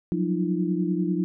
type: tone cluster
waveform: sine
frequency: 178.8 / 188.9 / 303.6 / 338.8 Hz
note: F3 / F#3 / D#4 / E4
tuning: +41 / +36 / -42 / +48 cents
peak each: -25 / -31 / -28 / -29 dBFS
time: 0.12-1.24 s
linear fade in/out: 0 ms
effects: none